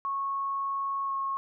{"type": "tone with pitch glide", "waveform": "sine", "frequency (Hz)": [1100, 1089.9], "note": ["C#6", "C#6"], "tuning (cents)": [-14, -30], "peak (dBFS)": -28, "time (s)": [0.05, 1.37], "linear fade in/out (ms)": 0, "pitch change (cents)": -16, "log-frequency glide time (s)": [1.04, 1.13], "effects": []}